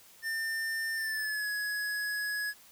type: tone with pitch glide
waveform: square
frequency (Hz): 1800 to 1679.5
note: A6 to G#6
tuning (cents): +39 to +19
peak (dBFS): -32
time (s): 0.22-2.54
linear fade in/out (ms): 50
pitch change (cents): -120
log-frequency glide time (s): 0.95-1.49
effects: white hiss -57 dBFS RMS until 2.71 s